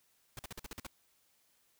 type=noise bursts; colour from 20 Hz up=pink; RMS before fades=-44 dBFS; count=8; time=0.37-0.867 s; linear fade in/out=2 ms; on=21 ms; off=47 ms; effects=white hiss -72 dBFS RMS until 1.79 s